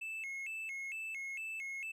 triangle tone with vibrato, 2391 Hz, D7, 30 cents sharp, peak -38 dBFS, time 0.01-1.92 s, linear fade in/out 10 ms, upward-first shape square, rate 2.2 Hz, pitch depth 170 cents each way, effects none

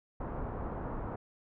pink low-pass noise, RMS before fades -38 dBFS, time 0.2-1.16 s, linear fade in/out 5 ms, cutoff 1200 Hz, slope 24 dB/octave, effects none

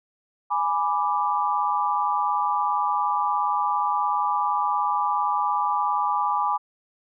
sine chord, G# diminished, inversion none, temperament equal, 830.6 / 987.8 / 1174.7 Hz, G#5 / B5 / D6, 0 / 0 / 0 cents, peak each -25 dBFS, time 0.5-6.58 s, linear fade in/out 20 ms, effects none

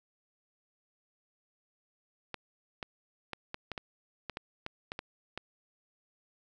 clicks, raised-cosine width 0.3 ms, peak -21 dBFS, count 12, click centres 2.343 / 2.828 / 3.333 / 3.544 / 3.717 / 3.778 / 4.297 / 4.371 / 4.664 / 4.919 / 4.991 / 5.376 s, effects none

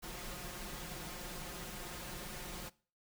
pink noise with comb filter, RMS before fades -45 dBFS, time 0.02-2.7 s, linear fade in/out 20 ms, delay 5.6 ms, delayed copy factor +0.7, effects noise-tail reverb RT60 0.4 s tail -21 dB re dry

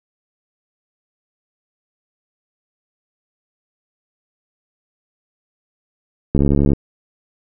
click train, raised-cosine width 3 ms, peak -3 dBFS, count 28, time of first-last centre 6.35-6.733 s, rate 70.5 Hz, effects none

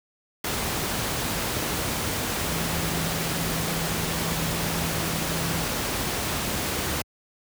sine tone in noise, 164.81 Hz, E3, in tune, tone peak -31 dBFS, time 2.45-5.65 s, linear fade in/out 5 ms, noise pink, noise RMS -27 dBFS, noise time 0.44-7.02 s, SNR -7 dB, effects high-pass 60 Hz 12 dB/octave

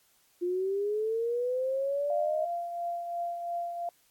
sine linear sweep, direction up, 348.1 to 634 Hz, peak -27 dBFS, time 0.41-2.46 s, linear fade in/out 20 ms
sine tone with tremolo, 691 Hz, F5, 19 cents flat, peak -29 dBFS, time 2.1-3.89 s, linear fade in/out 2 ms, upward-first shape triangle, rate 2.9 Hz, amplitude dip 50%
effects white hiss -66 dBFS RMS until 4.1 s + AAC 64 kbps

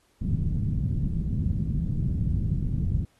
white low-pass noise, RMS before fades -26 dBFS, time 0.21-3.05 s, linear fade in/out 5 ms, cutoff 170 Hz, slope 24 dB/octave, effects pink hiss -66 dBFS RMS until 3.19 s + AAC 32 kbps

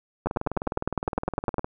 two click trains, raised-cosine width 1 ms, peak -10 / -15 dBFS, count 14 / 28, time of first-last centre 0.27-1.583 / 0.26-1.645 s, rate 9.9 / 19.5 Hz, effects none

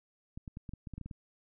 clicks, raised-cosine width 5 ms, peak -30 dBFS, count 11, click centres 0.375 / 0.478 / 0.571 / 0.692 / 0.736 / 0.872 / 0.937 / 0.98 / 1.013 / 1.06 / 1.112 s, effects none

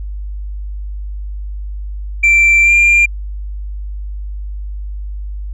sine tone with pitch glide, 2349 to 2390 Hz, D7 to D7, 0 to +30 cents, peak -4 dBFS, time 2.23-3.06 s, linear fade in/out 10 ms, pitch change +30 cents, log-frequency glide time 2.63-2.72 s, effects tanh soft clip ceiling -5 dBFS + added 50 Hz sine -21 dBFS peak until 5.53 s

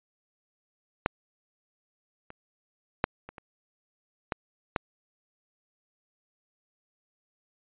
clicks, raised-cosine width 0.5 ms, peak -8 / -28 / -7 / -26 / -28 / -13 / -11 dBFS, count 7, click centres 1.061 / 2.304 / 3.041 / 3.29 / 3.382 / 4.322 / 4.762 s, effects resampled to 8000 Hz

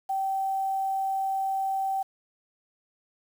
sine tone with quantisation, 774 Hz, G5, 22 cents flat, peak -25 dBFS, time 0.09-2.03 s, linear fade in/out 10 ms, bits 8, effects none

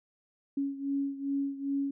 sine beating tone pair, 277.2 / 279.7 Hz, C#4 / C#4, 0 / +16 cents, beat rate 2.5 Hz, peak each -31 / -35 dBFS, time 0.57-1.91 s, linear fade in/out 5 ms, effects none

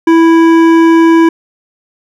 triangle tone with hard clipping, 329.6 Hz, E4, in tune, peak -5 dBFS, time 0.07-1.29 s, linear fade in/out 5 ms, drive 16 dB, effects none

